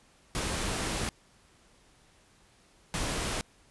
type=noise bursts at uneven times; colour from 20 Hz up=pink; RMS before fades=-32 dBFS; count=2; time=0.35-1.09 / 2.94-3.41 s; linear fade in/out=0 ms; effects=pink hiss -62 dBFS RMS until 3.7 s + resampled to 24000 Hz